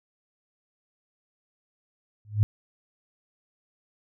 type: tone with exponential growth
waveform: sine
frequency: 105.1 Hz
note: G#2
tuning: 21 cents sharp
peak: -13 dBFS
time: 2.25-2.43 s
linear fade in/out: 0 ms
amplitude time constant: 38 ms
effects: none